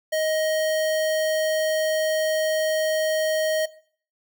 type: tone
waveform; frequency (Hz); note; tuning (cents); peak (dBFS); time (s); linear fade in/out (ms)
square; 627; D#5; +13; -22; 0.12-3.66; 10
effects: noise-tail reverb RT60 0.5 s tail -18 dB re dry